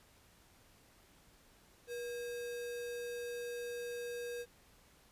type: tone with sample-and-hold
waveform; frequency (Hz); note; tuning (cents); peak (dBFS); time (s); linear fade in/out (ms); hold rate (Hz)
sine; 480; B4; -49; -39; 1.87-4.46; 50; 2100
effects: pink hiss -65 dBFS RMS until 5.11 s + resampled to 32000 Hz